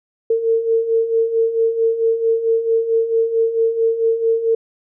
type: beating tone pair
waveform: sine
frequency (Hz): 450.9 / 455.4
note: A4 / A#4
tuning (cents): +42 / -40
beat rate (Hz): 4.5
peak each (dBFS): -21 / -15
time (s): 0.3-4.55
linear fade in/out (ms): 5
effects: none